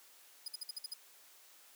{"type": "tone bursts", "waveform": "sawtooth", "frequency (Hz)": 4978, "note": "D#8", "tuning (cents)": 0, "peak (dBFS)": -36, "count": 7, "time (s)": [0.46, 0.938], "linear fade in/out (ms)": 5, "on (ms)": 22, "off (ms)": 54, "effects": ["white hiss -61 dBFS RMS until 1.75 s", "high-pass 400 Hz 12 dB/octave"]}